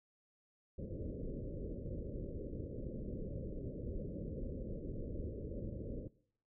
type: low-pass noise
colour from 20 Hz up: pink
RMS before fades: -43 dBFS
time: 0.78-6.08 s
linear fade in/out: 5 ms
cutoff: 570 Hz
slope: 96 dB/octave
effects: noise-tail reverb RT60 0.6 s tail -20 dB re dry